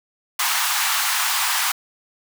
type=high-pass noise; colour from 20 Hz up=pink; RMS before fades=-21 dBFS; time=0.39-1.72 s; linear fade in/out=5 ms; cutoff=830 Hz; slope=48 dB/octave; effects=none